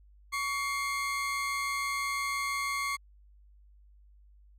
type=tone pair together; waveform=40% pulse; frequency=1125 / 2124 Hz; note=C#6 / C7; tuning=+25 / +25 cents; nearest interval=major seventh; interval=1100 cents; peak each=-32 / -32 dBFS; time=0.32-2.97 s; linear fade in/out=20 ms; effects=added 50 Hz sine -55 dBFS peak until 4.58 s + low-pass 12000 Hz 12 dB/octave